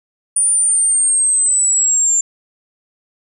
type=linear sweep; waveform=sine; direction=down; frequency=9397 to 7240 Hz; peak=-11 dBFS; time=0.36-2.21 s; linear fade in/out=5 ms; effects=none